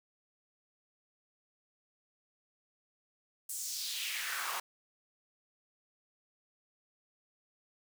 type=noise with high-pass filter sweep; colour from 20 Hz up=pink; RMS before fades=-38 dBFS; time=3.49-4.6 s; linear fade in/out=5 ms; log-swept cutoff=8800 to 880 Hz; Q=2.3; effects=none